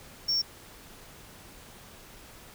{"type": "tone", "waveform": "triangle", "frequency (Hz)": 5480, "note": "F8", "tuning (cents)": -34, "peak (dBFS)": -23, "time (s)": [0.28, 0.42], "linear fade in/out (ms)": 10, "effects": ["pink hiss -50 dBFS RMS until 2.54 s"]}